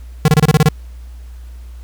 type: tone bursts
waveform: square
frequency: 153.3 Hz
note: D#3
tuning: 25 cents flat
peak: -7 dBFS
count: 8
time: 0.25-0.687 s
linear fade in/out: 2 ms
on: 31 ms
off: 27 ms
effects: added 60 Hz sine -30 dBFS peak until 1.83 s + pink hiss -51 dBFS RMS until 1.83 s